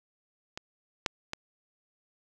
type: clicks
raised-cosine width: 0.2 ms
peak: -20 / -9 / -16 dBFS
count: 3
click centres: 0.575 / 1.062 / 1.334 s
effects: none